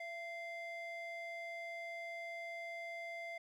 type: ring-modulated tone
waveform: triangle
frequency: 1380 Hz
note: F6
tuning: 21 cents flat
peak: -38 dBFS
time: 0-3.38 s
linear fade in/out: 5 ms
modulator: 705 Hz
effects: none